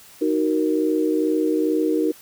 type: chord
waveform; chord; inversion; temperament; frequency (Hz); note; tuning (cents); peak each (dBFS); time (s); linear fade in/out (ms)
sine; D# minor; none; just; 311.1 / 373.4 / 466.7; D#4 / F#4 / A#4; 0 / +16 / +2; -20 / -24 / -23; 0.21-2.12; 10
effects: white hiss -47 dBFS RMS until 2.21 s